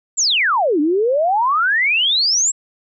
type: exponential two-way sweep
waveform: sine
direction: down then up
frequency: 7780 to 285 to 7780 Hz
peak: -13 dBFS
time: 0.17-2.52 s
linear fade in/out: 20 ms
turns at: 0.8 s
effects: none